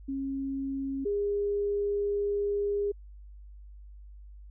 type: tone pair in turn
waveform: sine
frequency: 271.7 / 407.1 Hz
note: C#4 / G#4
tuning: -35 / -35 cents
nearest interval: perfect fifth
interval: 700 cents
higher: second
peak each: -30 / -26 dBFS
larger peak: second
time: 0.08-1.05 / 1.05-2.92 s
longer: second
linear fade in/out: 10 ms
effects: added 50 Hz sine -45 dBFS peak until 4.5 s